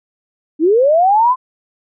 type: linear sweep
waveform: sine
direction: up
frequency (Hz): 291.7 to 1046.5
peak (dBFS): -8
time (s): 0.59-1.36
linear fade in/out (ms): 50
effects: none